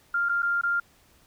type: tone with dropouts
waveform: sine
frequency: 1396.9 Hz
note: F6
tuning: in tune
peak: -22 dBFS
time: 0.14-0.8 s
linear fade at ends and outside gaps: 5 ms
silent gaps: 0.289-0.293 / 0.422-0.428 / 0.613-0.634 s
effects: pink hiss -60 dBFS RMS until 1.26 s